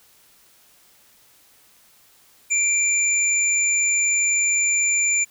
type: tone pair together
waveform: sine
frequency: 2357 / 7068 Hz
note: D7 / A8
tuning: +6 / +7 cents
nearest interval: octave + perfect fifth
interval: 1901 cents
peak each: -21 / -19 dBFS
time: 2.5-5.25 s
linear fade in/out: 20 ms
effects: white hiss -55 dBFS RMS until 5.3 s